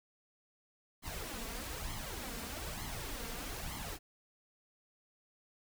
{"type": "noise with flanger", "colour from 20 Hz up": "pink", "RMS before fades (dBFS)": -42, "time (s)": [1.02, 3.99], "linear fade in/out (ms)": 50, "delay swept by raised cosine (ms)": [0.95, 4.45], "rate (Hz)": 1.1, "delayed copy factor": 0.65, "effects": []}